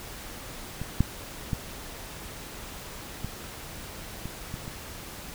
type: clicks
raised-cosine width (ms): 5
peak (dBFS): -21 / -8 / -15 / -19 / -22 / -23 / -26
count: 7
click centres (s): 0.816 / 1.006 / 1.532 / 3.246 / 4.256 / 4.541 / 4.679
effects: pink hiss -41 dBFS RMS until 5.34 s